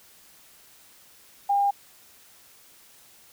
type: tone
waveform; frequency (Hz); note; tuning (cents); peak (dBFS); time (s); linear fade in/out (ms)
sine; 804; G5; +44; -19; 1.49-1.71; 10
effects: white hiss -54 dBFS RMS until 3.32 s